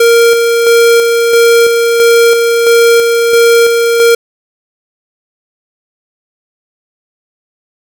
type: tone with tremolo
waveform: square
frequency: 466.2 Hz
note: A#4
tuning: in tune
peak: -4 dBFS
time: 0-4.15 s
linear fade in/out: 5 ms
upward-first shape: square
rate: 1.5 Hz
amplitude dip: 35%
effects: none